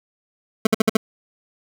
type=tone bursts; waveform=25% pulse; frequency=220 Hz; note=A3; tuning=in tune; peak=-8 dBFS; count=5; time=0.65-0.97 s; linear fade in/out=5 ms; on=20 ms; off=55 ms; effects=none